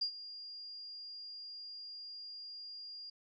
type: tone with ADSR envelope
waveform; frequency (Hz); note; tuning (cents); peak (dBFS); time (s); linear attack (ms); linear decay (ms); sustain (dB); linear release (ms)
sine; 4817; D8; +43; -30; 0.01-3.1; 10; 86; -15; 6
effects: none